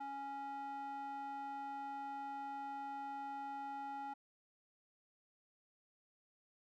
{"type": "tone with band-pass filter", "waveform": "square", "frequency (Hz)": 277.2, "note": "C#4", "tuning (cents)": 0, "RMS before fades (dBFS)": -45, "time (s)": [0, 4.14], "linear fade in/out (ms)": 10, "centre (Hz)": 950, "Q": 5.6, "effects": []}